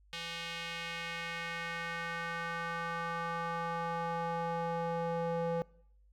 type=tone with band-pass filter sweep; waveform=square; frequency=168.1 Hz; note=E3; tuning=34 cents sharp; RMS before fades=-37 dBFS; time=0.13-5.62 s; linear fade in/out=0 ms; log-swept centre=3200 to 560 Hz; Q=1.8; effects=noise-tail reverb RT60 0.7 s tail -23 dB re dry + added 50 Hz sine -61 dBFS peak until 6.12 s